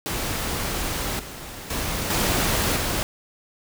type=noise with level steps; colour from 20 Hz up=pink; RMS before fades=-27 / -37 / -27 / -22 / -25 dBFS; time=0.06-3.03 s; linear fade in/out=0 ms; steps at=1.19 / 1.7 / 2.1 / 2.76 s; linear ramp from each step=5 ms; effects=none